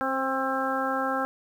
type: harmonic tone with a mistuned harmonic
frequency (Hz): 266.1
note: C4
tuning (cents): +29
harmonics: 1 / 2 / 3 / 4 / 5 / 6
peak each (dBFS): -32 / -31 / -31 / -34 / -30 / -34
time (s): 0.01-1.25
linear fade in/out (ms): 0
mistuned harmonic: 2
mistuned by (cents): -15
effects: 9-bit